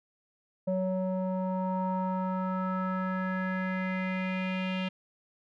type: tone with low-pass filter sweep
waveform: square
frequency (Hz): 186.5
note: F#3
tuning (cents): +14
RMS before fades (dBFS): -31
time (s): 0.67-4.89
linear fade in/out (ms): 10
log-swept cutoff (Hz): 600 to 2900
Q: 4.2
effects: none